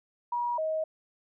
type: tone pair in turn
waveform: sine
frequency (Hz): 960 / 631.2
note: B5 / D#5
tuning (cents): -49 / +25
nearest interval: perfect fifth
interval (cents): 726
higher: first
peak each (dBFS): -27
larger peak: neither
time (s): 0.32-0.58 / 0.58-0.84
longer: neither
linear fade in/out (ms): 5
effects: none